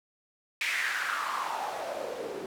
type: noise with band-pass filter sweep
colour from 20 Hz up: white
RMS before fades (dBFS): -33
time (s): 0.61-2.46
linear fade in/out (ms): 2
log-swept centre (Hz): 2300 to 360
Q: 4.8
effects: none